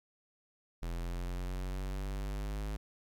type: linear sweep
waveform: square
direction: up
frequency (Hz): 42.08 to 52.2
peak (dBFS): -36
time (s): 0.82-2.77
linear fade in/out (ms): 10
effects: 13-bit